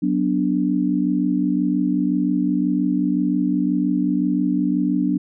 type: chord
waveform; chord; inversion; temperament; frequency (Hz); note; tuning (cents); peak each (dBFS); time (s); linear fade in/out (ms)
sine; B minor; second; equal with one note detuned; 185 / 246.9 / 292.6; F#3 / B3 / D4; 0 / 0 / -6; -22 / -22 / -20; 0.02-5.18; 10
effects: none